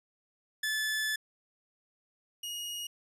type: tone pair in turn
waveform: sawtooth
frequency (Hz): 1736 / 2878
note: A6 / F#7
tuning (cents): -24 / -49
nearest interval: major sixth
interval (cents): 875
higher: second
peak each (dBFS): -26 / -33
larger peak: first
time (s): 0.63-1.16 / 2.43-2.87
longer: first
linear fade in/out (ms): 5
effects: resampled to 32000 Hz